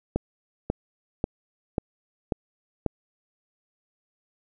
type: click train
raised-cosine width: 2 ms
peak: -10 dBFS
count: 6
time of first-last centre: 0.16-2.863 s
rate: 1.85 Hz
effects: none